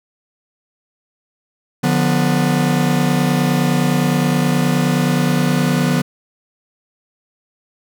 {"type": "chord", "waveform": "45% pulse", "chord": "B diminished", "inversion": "first", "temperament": "just", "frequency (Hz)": [148.16, 177.8, 246.9], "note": ["D3", "F3", "B3"], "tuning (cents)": [16, 31, 0], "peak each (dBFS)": -18, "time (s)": [1.83, 6.02], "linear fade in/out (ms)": 10, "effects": []}